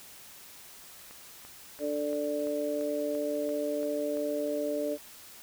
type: click train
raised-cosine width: 0.5 ms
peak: -34 dBFS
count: 10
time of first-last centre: 1.11-4.171 s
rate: 2.94 Hz
type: harmonic tone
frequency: 147.1 Hz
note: D3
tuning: 3 cents sharp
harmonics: 2 / 3 / 4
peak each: -34 / -35 / -31 dBFS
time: 1.79-4.98 s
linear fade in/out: 50 ms
effects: white hiss -50 dBFS RMS until 5.42 s